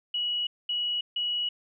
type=tone bursts at uneven times; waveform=sine; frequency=2925 Hz; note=F#7; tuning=21 cents flat; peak=-26 dBFS; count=3; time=0.14-0.47 / 0.69-1.01 / 1.16-1.49 s; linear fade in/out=5 ms; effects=none